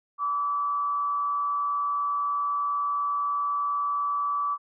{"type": "tone with frequency modulation", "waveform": "sine", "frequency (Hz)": 1152, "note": "D6", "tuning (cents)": -34, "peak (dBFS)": -24, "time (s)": [0.18, 4.58], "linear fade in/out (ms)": 50, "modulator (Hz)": 143, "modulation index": 0.29, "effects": []}